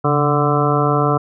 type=harmonic tone with a mistuned harmonic; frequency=146.83 Hz; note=D3; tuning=in tune; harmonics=1 / 2 / 3 / 4 / 5 / 7 / 8 / 9; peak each=-18 / -22 / -20 / -24 / -22 / -23 / -23 / -22 dBFS; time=0.04-1.18 s; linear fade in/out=10 ms; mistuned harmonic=1; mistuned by=-72 cents; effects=none